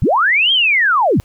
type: linear two-way sweep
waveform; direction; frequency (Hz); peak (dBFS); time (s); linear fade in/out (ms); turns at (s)
sine; up then down; 61.74 to 3259 to 61.74; -10; 0.02-1.2; 0; 0.52
effects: pink hiss -54 dBFS RMS until 1.24 s